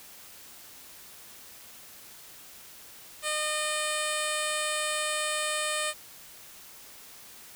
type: tone with low-pass filter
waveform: 10% pulse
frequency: 609 Hz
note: D#5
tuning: 37 cents flat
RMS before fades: -30 dBFS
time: 3.22-5.94 s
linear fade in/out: 50 ms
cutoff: 8800 Hz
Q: 2.8
effects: white hiss -49 dBFS RMS until 7.55 s